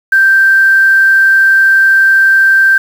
sine tone with quantisation, 1568 Hz, G6, in tune, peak -4 dBFS, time 0.12-2.78 s, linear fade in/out 5 ms, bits 5, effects none

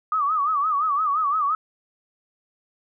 sine tone with vibrato, 1200 Hz, D6, 37 cents sharp, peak -19 dBFS, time 0.12-1.55 s, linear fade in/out 2 ms, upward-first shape sine, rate 5.8 Hz, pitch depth 130 cents each way, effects none

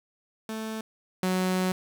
sawtooth tone pair in turn, 220 / 185 Hz, A3 / F#3, 0 / 0 cents, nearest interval minor third, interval 300 cents, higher first, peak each -28 / -20 dBFS, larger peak second, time 0.49-0.81 / 1.23-1.72 s, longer second, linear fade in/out 2 ms, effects 8-bit

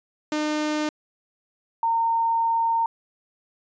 sawtooth / sine tone pair in turn, 303.4 / 916 Hz, D#4 / A#5, -44 / -31 cents, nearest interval octave + perfect fifth, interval 1913 cents, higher second, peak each -19 dBFS, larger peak neither, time 0.32-0.89 / 1.83-2.86 s, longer second, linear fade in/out 2 ms, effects resampled to 16000 Hz

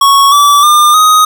square tone with pitch steps, 1108.7 / 1154.4 / 1202.1 / 1251.7 Hz, C#6 / D6 / D6 / D#6, 0 / -30 / +40 / +10 cents, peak -4 dBFS, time 0.01-1.25 s, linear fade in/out 5 ms, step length 310 ms, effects none

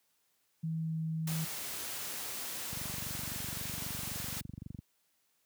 sine tone with pitch glide, 161.4 to 160.29 Hz, E3 to E3, -36 to -48 cents, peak -32 dBFS, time 0.63-1.45 s, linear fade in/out 10 ms, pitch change -12 cents, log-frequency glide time 0.79-0.97 s
white noise, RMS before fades -40 dBFS, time 1.27-4.41 s, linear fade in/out 5 ms
click train, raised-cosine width 5 ms, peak -29 dBFS, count 50, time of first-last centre 2.73-4.789 s, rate 23.8 Hz
effects white hiss -75 dBFS RMS until 5.45 s + high-pass 80 Hz 12 dB/octave

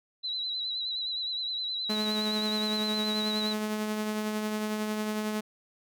sine tone with vibrato, 3959 Hz, B7, 3 cents sharp, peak -30 dBFS, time 0.23-3.54 s, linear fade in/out 20 ms, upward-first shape sine, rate 9.6 Hz, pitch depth 49 cents each way
sawtooth tone with tremolo, 213.7 Hz, G#3, 50 cents sharp, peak -24 dBFS, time 1.89-5.41 s, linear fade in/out 10 ms, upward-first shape triangle, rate 11 Hz, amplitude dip 35%
effects none

